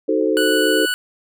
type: chord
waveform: sine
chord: D# diminished seventh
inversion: none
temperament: equal with one note detuned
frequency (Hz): 311.1 / 372.1 / 440 / 523.3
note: D#4 / F#4 / A4 / C5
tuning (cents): 0 / +10 / 0 / 0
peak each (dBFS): -20 / -22 / -19 / -22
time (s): 0.08-0.86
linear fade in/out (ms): 10
type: tone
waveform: 25% pulse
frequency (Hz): 1480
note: F#6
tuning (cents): 0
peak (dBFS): -15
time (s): 0.37-0.94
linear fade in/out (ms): 0
effects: none